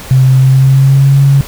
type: tone with pitch glide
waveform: sine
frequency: 130.81 to 138.59 Hz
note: C3 to C#3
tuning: 0 to 0 cents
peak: -3 dBFS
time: 0.11-1.41 s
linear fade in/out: 0 ms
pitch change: +100 cents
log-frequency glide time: 0.34-1.19 s
effects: pink hiss -28 dBFS RMS until 1.47 s